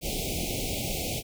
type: band-stop noise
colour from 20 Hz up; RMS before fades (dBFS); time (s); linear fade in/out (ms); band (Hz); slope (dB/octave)
pink; -31; 0.01-1.23; 50; 790 to 2200; 96
effects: none

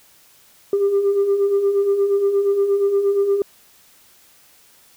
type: beating tone pair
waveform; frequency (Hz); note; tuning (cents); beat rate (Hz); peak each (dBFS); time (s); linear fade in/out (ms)
sine; 392 / 400.5; G4 / G4; 0 / +37; 8.5; -22 / -14; 0.73-3.42; 2
effects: tanh soft clip ceiling -11 dBFS + white hiss -52 dBFS RMS until 4.96 s

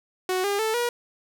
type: tone with pitch steps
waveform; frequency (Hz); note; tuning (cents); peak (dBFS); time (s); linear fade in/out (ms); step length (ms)
sawtooth; 370 / 403.5 / 440 / 479.8; F#4 / G#4 / A4 / A#4; 0 / -50 / 0 / +50; -19; 0.29-0.89; 2; 150
effects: none

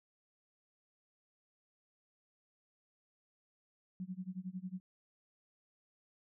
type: tone with tremolo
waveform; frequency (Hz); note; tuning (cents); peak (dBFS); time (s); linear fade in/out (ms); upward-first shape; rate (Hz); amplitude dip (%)
sine; 185; F#3; 0; -37; 4-4.8; 0; sine; 11; 95
effects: none

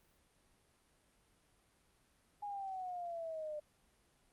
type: exponential sweep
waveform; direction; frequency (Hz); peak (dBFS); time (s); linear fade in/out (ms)
sine; down; 830 to 595; -40; 2.42-3.6; 10
effects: pink hiss -72 dBFS RMS until 4.32 s + Opus 32 kbps

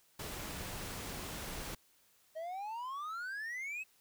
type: noise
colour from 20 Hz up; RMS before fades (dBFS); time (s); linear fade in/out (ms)
pink; -43; 0.19-1.75; 5
type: exponential sweep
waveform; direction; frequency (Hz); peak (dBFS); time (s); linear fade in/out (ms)
triangle; up; 622.3 to 2615; -37; 2.35-3.84; 20
effects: white hiss -69 dBFS RMS until 4 s

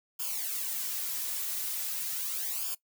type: noise with flanger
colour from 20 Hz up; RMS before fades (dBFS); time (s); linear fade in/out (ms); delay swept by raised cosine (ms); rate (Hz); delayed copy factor
blue; -34; 0.19-2.75; 10; 0.5 to 3.9; 0.4; -0.75
effects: noise-tail reverb RT60 0.1 s tail -19 dB re dry

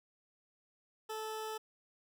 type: tone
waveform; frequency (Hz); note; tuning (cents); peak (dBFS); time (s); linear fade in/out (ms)
20% pulse; 436.4; A4; -14; -34; 1.09-1.58; 10
effects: none

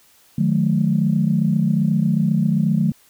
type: tone cluster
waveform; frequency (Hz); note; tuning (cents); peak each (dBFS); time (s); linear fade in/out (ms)
sine; 153.5 / 181.4 / 216; D#3 / F#3 / A3; -23 / -34 / -32; -19; 0.38-2.92; 5
effects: tanh soft clip ceiling -5 dBFS + white hiss -54 dBFS RMS until 3.09 s

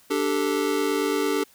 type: chord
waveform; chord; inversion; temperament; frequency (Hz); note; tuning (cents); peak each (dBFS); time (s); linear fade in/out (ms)
square; D suspended fourth; none; just; 293.7 / 391.6 / 440.5; D4 / G4 / A4; 0 / -2 / +2; -27; 0.1-1.44; 10
effects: white hiss -56 dBFS RMS until 1.54 s

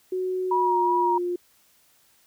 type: tone with pitch glide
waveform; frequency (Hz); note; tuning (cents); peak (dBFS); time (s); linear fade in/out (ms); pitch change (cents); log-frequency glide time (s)
sine; 370 to 353.7; F#4 to F4; 0 to +22; -24; 0.12-1.36; 5; -78; 0.51-0.9
type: tone with vibrato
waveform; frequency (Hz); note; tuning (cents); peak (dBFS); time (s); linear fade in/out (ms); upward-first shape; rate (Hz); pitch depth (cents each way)
sine; 956; A#5; +43; -20; 0.51-1.18; 5; sine; 2.8; 26
effects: white hiss -61 dBFS RMS until 2.26 s

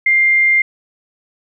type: tone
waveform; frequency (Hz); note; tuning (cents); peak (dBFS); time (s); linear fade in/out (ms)
sine; 2100; C7; +6; -9; 0.06-0.62; 5
effects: none

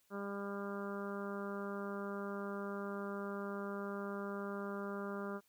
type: harmonic tone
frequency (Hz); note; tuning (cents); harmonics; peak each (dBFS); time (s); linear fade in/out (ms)
200.2; G3; +37; 1 / 2 / 3 / 4 / 5 / 6 / 7 / 8; -43 / -44 / -48 / -56 / -52 / -49 / -50 / -59; 0.1-5.41; 50
effects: white hiss -74 dBFS RMS until 5.48 s

